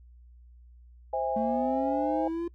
sine chord, C augmented, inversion none, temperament just, 523.3 / 654.1 / 817.6 Hz, C5 / E5 / G#5, 0 / -14 / -27 cents, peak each -31 / -32 / -30 dBFS, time 1.13-2.28 s, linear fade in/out 5 ms
triangle linear sweep, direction up, 220 to 345.5 Hz, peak -27 dBFS, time 1.36-2.48 s, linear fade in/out 5 ms
effects noise-tail reverb RT60 0.1 s tail -23 dB re dry + added 60 Hz sine -50 dBFS peak until 2.54 s

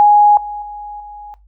sine tone with level steps, 830 Hz, G#5, 1 cent flat, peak -5 / -22 / -26 / -30 dBFS, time 0-1.34 s, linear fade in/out 0 ms, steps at 0.37 / 0.62 / 1 s, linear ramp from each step 2 ms, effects noise-tail reverb RT60 0.2 s tail -18 dB re dry + added 50 Hz sine -45 dBFS peak until 1.47 s

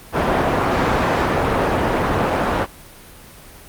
white low-pass noise, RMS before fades -18 dBFS, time 0.12-2.67 s, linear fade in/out 50 ms, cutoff 1000 Hz, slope 12 dB/octave, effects pink hiss -41 dBFS RMS until 3.68 s + Opus 32 kbps

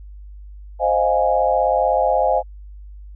sine chord, F minor seventh, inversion second, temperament equal, 523.3 / 622.3 / 698.5 / 830.6 Hz, C5 / Eb5 / F5 / Ab5, 0 / 0 / 0 / 0 cents, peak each -20 dBFS, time 0.79-2.43 s, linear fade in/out 50 ms, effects added 50 Hz sine -35 dBFS peak until 3.15 s

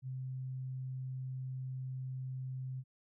sine tone, 130 Hz, C3, 11 cents flat, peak -38 dBFS, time 0.02-2.84 s, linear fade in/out 50 ms, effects none

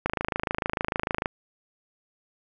click train, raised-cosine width 0.5 ms, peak -10 dBFS, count 33, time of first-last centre 0.06-1.259 s, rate 26.7 Hz, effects none

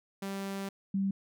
sawtooth / sine tone pair in turn, 196 / 195.11 Hz, G3 / G3, 0 / -8 cents, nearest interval unison, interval 8 cents, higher first, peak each -31 / -27 dBFS, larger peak second, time 0.22-0.69 / 0.94-1.11 s, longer first, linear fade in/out 5 ms, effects none

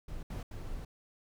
brown noise bursts at uneven times, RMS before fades -40 dBFS, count 3, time 0.08-0.23 / 0.3-0.43 / 0.51-0.85 s, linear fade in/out 5 ms, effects none

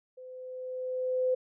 sine tone with level ramp, 510 Hz, C5, 44 cents flat, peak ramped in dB -44 to -23 dBFS, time 0.17-1.35 s, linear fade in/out 10 ms, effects none

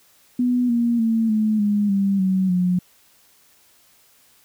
sine tone with pitch steps, 246.9 / 236 / 225.6 / 215.7 / 206.2 / 197.1 / 188.42 / 180.12 Hz, B3 / A#3 / A3 / A3 / G#3 / G3 / F#3 / F#3, 0 / +22 / +44 / -34 / -12 / +10 / +32 / -46 cents, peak -16 dBFS, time 0.39-2.79 s, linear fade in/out 5 ms, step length 300 ms, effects white hiss -56 dBFS RMS until 4.44 s

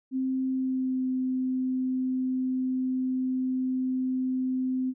sine tone with pitch glide, 261.6 to 257.7 Hz, C4 to C4, 0 to -26 cents, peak -25 dBFS, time 0.11-4.94 s, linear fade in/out 50 ms, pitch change -26 cents, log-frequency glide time 0.5-1.07 s, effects none

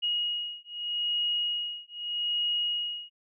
sine beating tone pair, 2885 / 2885.81 Hz, F#7 / F#7, -44 / -44 cents, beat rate 0.81 Hz, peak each -31 / -31 dBFS, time 0.02-3.1 s, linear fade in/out 20 ms, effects none

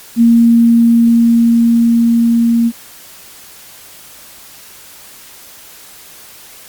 sine tone with level ramp, 232.6 Hz, A#3, 4 cents flat, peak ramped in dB -4 to -8 dBFS, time 0.16-2.72 s, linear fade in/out 50 ms, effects white hiss -37 dBFS RMS until 6.68 s + Opus 48 kbps

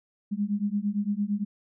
sine beating tone pair, 200.6 / 209.4 Hz, G3 / G#3, +40 / +15 cents, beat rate 8.8 Hz, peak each -28 dBFS, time 0.31-1.45 s, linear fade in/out 20 ms, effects none

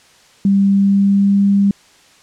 sine tone with pitch glide, 197.4 to 199.35 Hz, G3 to G3, +12 to +29 cents, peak -9 dBFS, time 0.45-1.71 s, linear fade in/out 2 ms, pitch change +17 cents, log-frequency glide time 0.68-1.41 s, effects white hiss -48 dBFS RMS until 2.22 s + low-pass 7000 Hz 12 dB/octave

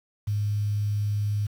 sine tone with quantisation, 103.83 Hz, G#2, in tune, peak -23 dBFS, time 0.27-1.47 s, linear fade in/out 10 ms, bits 8, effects none

